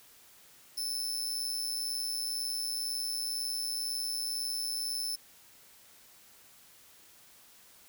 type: tone with amplitude modulation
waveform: sawtooth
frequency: 5274 Hz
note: E8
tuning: in tune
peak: -27 dBFS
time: 0.77-5.16 s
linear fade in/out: 10 ms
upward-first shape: sine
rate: 122 Hz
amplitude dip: 60%
effects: white hiss -58 dBFS RMS until 7.88 s